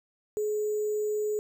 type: tone with sample-and-hold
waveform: sine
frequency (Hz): 423.1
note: G#4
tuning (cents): +32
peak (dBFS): -26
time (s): 0.37-1.39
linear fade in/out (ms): 0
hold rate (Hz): 7350
effects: none